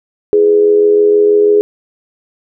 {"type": "tone with amplitude modulation", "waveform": "sine", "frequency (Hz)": 416.7, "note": "G#4", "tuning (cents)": 6, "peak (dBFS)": -3, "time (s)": [0.33, 1.61], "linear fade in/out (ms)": 0, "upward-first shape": "sine", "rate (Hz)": 86.2, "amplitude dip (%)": 55, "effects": []}